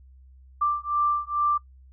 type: beating tone pair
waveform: sine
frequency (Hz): 1178 / 1180.3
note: D6 / D6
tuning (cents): +5 / +8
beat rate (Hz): 2.3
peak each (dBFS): -25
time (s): 0.61-1.58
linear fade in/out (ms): 10
effects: noise-tail reverb RT60 0.1 s tail -21 dB re dry + added 65 Hz sine -48 dBFS peak until 1.92 s